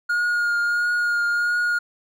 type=tone with vibrato; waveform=triangle; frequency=1427 Hz; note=F6; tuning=37 cents sharp; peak=-17 dBFS; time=0.09-1.79 s; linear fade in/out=10 ms; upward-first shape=triangle; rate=1.5 Hz; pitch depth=20 cents each way; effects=none